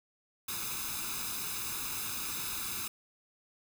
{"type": "noise with comb filter", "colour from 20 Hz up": "white", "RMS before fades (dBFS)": -37, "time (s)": [0.48, 2.88], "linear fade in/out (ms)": 5, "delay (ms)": 0.79, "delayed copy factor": 0.75, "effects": []}